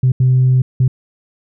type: tone bursts at uneven times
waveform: sine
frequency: 128.4 Hz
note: C3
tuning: 32 cents flat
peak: -7 dBFS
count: 3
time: 0.03-0.12 / 0.2-0.62 / 0.8-0.88 s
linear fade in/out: 5 ms
effects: tanh soft clip ceiling -5 dBFS